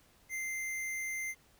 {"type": "tone", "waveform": "square", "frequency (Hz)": 2085, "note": "C7", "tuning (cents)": -7, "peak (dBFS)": -36, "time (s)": [0.29, 1.35], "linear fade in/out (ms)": 50, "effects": ["pink hiss -65 dBFS RMS until 1.59 s"]}